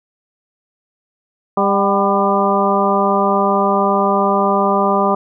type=harmonic tone with a mistuned harmonic; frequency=199.5 Hz; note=G3; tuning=31 cents sharp; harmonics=1 / 2 / 3 / 4 / 5 / 6; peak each=-19 / -19 / -19 / -19 / -19 / -19 dBFS; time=1.57-5.15 s; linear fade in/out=5 ms; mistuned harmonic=4; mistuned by=-50 cents; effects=none